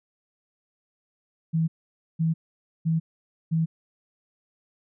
sine tone bursts, 162.3 Hz, E3, 27 cents flat, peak -20 dBFS, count 4, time 1.53-3.66 s, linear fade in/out 20 ms, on 150 ms, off 510 ms, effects none

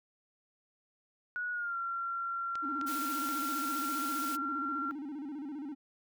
sine tone with pitch glide, 1461 to 1371.1 Hz, F#6 to F6, -22 to -32 cents, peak -33 dBFS, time 1.36-4.91 s, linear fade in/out 0 ms, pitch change -110 cents, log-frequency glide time 1.52-1.76 s
clicks, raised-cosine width 0.2 ms, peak -27 dBFS, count 3, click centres 2.555 / 2.813 / 3.289 s
triangle tone with vibrato, 287.8 Hz, D4, 35 cents flat, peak -36 dBFS, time 2.62-5.75 s, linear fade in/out 20 ms, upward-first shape square, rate 15 Hz, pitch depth 110 cents each way
white high-pass noise, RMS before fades -42 dBFS, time 2.86-4.37 s, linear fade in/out 20 ms, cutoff 330 Hz, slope 96 dB/octave
effects none

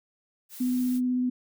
blue noise, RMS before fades -43 dBFS, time 0.49-1.01 s, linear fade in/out 50 ms
sine tone with vibrato, 250.6 Hz, B3, 25 cents sharp, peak -23 dBFS, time 0.6-1.3 s, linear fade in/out 10 ms, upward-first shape sine, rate 16 Hz, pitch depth 9 cents each way
effects none

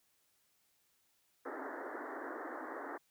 pink band-pass noise, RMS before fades -44 dBFS, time 1.45-2.98 s, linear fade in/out 10 ms, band 260 to 1900 Hz, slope 96 dB/octave, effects white hiss -75 dBFS RMS until 3.1 s

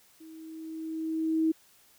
sine tone with level ramp, 320 Hz, D#4, 49 cents sharp, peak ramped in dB -46 to -21 dBFS, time 0.2-1.52 s, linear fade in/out 10 ms, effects white hiss -61 dBFS RMS until 1.98 s

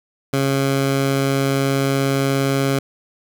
15% pulse tone, 136.9 Hz, C#3, 21 cents flat, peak -10 dBFS, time 0.33-2.79 s, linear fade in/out 5 ms, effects none

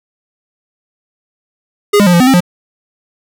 square tone with pitch steps, 411.1 / 203.6 / 177.3 / 172.2 / 254.1 / 266.1 / 177.7 Hz, G#4 / G#3 / F3 / F3 / B3 / C4 / F3, -18 / -34 / +26 / -24 / +49 / +29 / +30 cents, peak -6 dBFS, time 1.93-2.406 s, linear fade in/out 10 ms, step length 68 ms, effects none

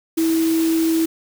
sine tone in noise, 325.4 Hz, E4, 22 cents flat, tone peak -15 dBFS, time 0.17-1.06 s, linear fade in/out 10 ms, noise white, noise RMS -30 dBFS, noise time 0.17-1.06 s, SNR +12 dB, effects none

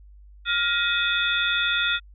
sine tone cluster, 1407 / 1891 / 2528 / 3431 / 3619 Hz, F6 / A#6 / D#7 / A7 / A7, +12 / +24 / +27 / -44 / +48 cents, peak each -24 / -30 / -28 / -27 / -29 dBFS, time 0.45-2 s, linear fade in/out 50 ms, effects added 50 Hz sine -45 dBFS peak until 2.14 s

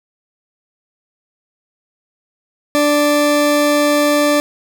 40% pulse tone pair together, 293.5 / 587 Hz, D4 / D5, -1 / -1 cents, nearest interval octave, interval 1200 cents, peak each -14 dBFS, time 2.75-4.4 s, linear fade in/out 0 ms, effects none

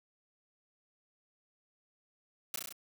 white noise with echo, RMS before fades -36 dBFS, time 2.54-2.56 s, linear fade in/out 2 ms, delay 33 ms, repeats 5, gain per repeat -2 dB, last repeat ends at 2.725 s, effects none

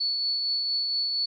sine tone with tremolo, 4435 Hz, C#8, in tune, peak -23 dBFS, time 0-1.26 s, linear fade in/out 10 ms, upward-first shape triangle, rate 4.3 Hz, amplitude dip 30%, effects none

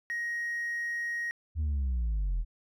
triangle tone, 1881 Hz, A#6, 15 cents sharp, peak -28 dBFS, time 0.1-1.31 s, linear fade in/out 0 ms
sine linear sweep, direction down, 80.2 to 38.74 Hz, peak -24 dBFS, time 1.55-2.45 s, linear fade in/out 50 ms
effects tanh soft clip ceiling -26 dBFS

